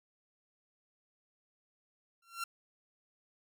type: tone with exponential growth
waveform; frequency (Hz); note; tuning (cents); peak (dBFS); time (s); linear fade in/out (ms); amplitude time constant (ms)
sawtooth; 1366; F6; -39; -29; 2.22-2.44; 5; 47
effects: none